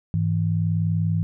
sine tone pair together, 102.39 / 162.8 Hz, G#2 / E3, -24 / -21 cents, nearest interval minor sixth, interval 803 cents, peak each -22 dBFS, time 0.14-1.23 s, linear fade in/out 0 ms, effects none

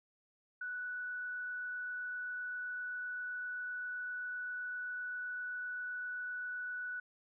sine tone with frequency modulation, 1480 Hz, F#6, in tune, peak -38 dBFS, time 0.61-7 s, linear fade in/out 5 ms, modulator 27.7 Hz, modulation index 0.39, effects none

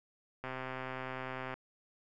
click train, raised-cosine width 0.5 ms, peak -25 dBFS, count 144, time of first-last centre 0.44-1.54 s, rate 130 Hz, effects none

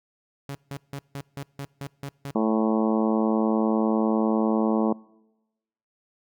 sawtooth tone bursts, 139.8 Hz, C#3, 15 cents sharp, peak -28 dBFS, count 9, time 0.49-2.31 s, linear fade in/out 0 ms, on 60 ms, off 160 ms
harmonic tone, 110 Hz, A2, in tune, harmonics 2 / 3 / 4 / 5 / 6 / 7 / 8 / 9 / 10, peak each -23 / -27 / -29 / -31 / -33 / -34 / -35 / -36 / -37 dBFS, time 2.35-4.93 s, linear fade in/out 5 ms
effects noise-tail reverb RT60 1.0 s tail -25 dB re dry

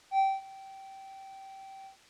triangle tone with ADSR envelope, 776 Hz, G5, 18 cents flat, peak -19 dBFS, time 0.11-1.97 s, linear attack 78 ms, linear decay 220 ms, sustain -24 dB, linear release 110 ms, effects white hiss -58 dBFS RMS until 2.09 s + low-pass 6000 Hz 12 dB/octave

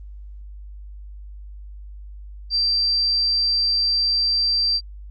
sine tone, 4699 Hz, D8, in tune, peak -17 dBFS, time 2.5-4.81 s, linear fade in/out 50 ms, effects added 50 Hz sine -35 dBFS peak until 5.1 s + Opus 32 kbps

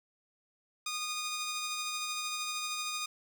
10% pulse tone with tremolo, 1230 Hz, D#6, 20 cents flat, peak -25 dBFS, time 0.86-3.06 s, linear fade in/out 5 ms, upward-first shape sine, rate 13 Hz, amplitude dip 25%, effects none

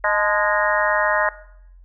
harmonic tone with a mistuned harmonic, 206.8 Hz, G#3, 7 cents flat, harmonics 3 / 4 / 5 / 6 / 7 / 8 / 9, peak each -22 / -25 / -24 / -28 / -25 / -25 / -24 dBFS, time 0.04-1.29 s, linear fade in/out 2 ms, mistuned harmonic 4, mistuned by +81 cents, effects noise-tail reverb RT60 0.7 s tail -17 dB re dry + added 44 Hz sine -43 dBFS peak until 1.84 s

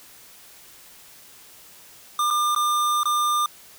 square tone with dropouts, 1200 Hz, D6, 37 cents sharp, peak -20 dBFS, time 2.19-3.46 s, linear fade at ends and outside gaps 2 ms, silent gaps 2.304-2.308 / 2.549-2.561 / 3.033-3.055 s, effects white hiss -48 dBFS RMS until 3.78 s

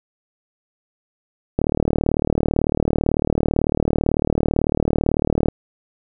click train, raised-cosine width 2 ms, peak -4 dBFS, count 149, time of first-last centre 1.59-5.485 s, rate 38 Hz, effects none

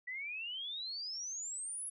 sine exponential sweep, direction up, 1942 to 10880 Hz, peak -39 dBFS, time 0.07-1.9 s, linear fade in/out 10 ms, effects none

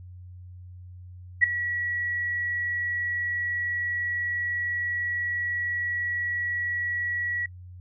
sine tone with ADSR envelope, 1929 Hz, B6, 41 cents flat, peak -12 dBFS, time 1.41-7.46 s, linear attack 26 ms, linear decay 8 ms, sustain -14 dB, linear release 4 ms, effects noise-tail reverb RT60 0.1 s tail -26 dB re dry + added 90 Hz sine -41 dBFS peak until 7.8 s

